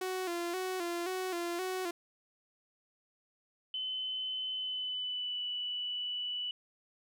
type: tone with vibrato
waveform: sawtooth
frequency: 358.1 Hz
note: F4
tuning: 43 cents sharp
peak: -30 dBFS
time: 0.01-1.91 s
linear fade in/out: 5 ms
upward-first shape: square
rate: 1.9 Hz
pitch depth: 67 cents each way
type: tone with pitch glide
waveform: sine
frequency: 3041 to 2963 Hz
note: F#7 to F#7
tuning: +47 to +2 cents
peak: -34 dBFS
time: 3.74-6.51 s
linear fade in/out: 2 ms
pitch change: -45 cents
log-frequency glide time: 4.52-5.43 s
effects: none